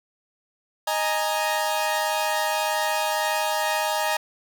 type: chord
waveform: sawtooth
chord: D# suspended fourth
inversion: none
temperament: equal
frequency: 622.3 / 830.6 / 932.3 Hz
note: D#5 / G#5 / A#5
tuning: 0 / 0 / 0 cents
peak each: -23 dBFS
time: 0.87-4.17 s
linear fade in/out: 5 ms
effects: none